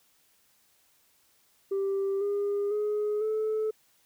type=tone with pitch steps; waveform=sine; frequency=392 / 405.6 / 419.7 / 434.2 Hz; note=G4 / G#4 / G#4 / A4; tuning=0 / -41 / +18 / -23 cents; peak=-24 dBFS; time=1.71-3.71 s; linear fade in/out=10 ms; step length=500 ms; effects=tanh soft clip ceiling -24 dBFS + white hiss -66 dBFS RMS until 4.05 s